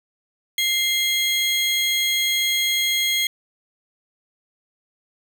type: tone pair together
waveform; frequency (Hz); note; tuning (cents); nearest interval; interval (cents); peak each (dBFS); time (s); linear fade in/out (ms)
35% pulse; 2093 / 3276; C7 / G#7; 0 / -24; minor sixth; 776; -21 / -19; 0.58-3.27; 2
effects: none